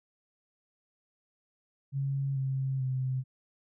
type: tone with pitch steps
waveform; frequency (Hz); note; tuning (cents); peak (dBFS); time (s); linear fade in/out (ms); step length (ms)
sine; 137.5 / 133.74 / 130.08; C#3 / C3 / C3; -14 / +38 / -10; -28; 1.92-3.24; 50; 440
effects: none